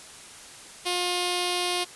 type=tone with notch filter; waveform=5% pulse; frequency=356.3 Hz; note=F4; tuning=35 cents sharp; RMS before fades=-27 dBFS; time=0.85-1.85 s; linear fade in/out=20 ms; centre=1600 Hz; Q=1.1; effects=white hiss -45 dBFS RMS until 1.95 s + resampled to 24000 Hz